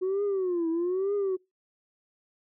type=tone with vibrato; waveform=sine; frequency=365.4 Hz; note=F#4; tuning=22 cents flat; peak=-23 dBFS; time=0.01-1.37 s; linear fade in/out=20 ms; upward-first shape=triangle; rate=1.1 Hz; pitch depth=210 cents each way; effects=noise-tail reverb RT60 0.2 s tail -24 dB re dry + tanh soft clip ceiling -23 dBFS